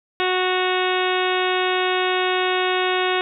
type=harmonic tone with a mistuned harmonic; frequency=368.3 Hz; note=F#4; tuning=8 cents flat; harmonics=1 / 2 / 3 / 4 / 5 / 6 / 7 / 8 / 9 / 10; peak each=-22 / -25 / -27 / -28 / -29 / -30 / -30 / -31 / -32 / -32 dBFS; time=0.2-3.21 s; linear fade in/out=0 ms; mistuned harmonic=8; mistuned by=-32 cents; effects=none